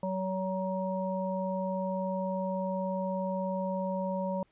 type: harmonic tone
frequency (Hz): 188.3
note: F#3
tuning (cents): +31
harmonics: 1 / 3 / 5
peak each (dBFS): -33 / -33 / -37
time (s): 0.03-4.43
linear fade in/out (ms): 2
effects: pink hiss -70 dBFS RMS until 4.51 s + resampled to 8000 Hz